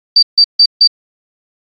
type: tone bursts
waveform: sine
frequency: 4644 Hz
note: D8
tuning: 20 cents flat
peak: -3 dBFS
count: 4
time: 0.16-0.874 s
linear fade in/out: 5 ms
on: 66 ms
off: 150 ms
effects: AAC 32 kbps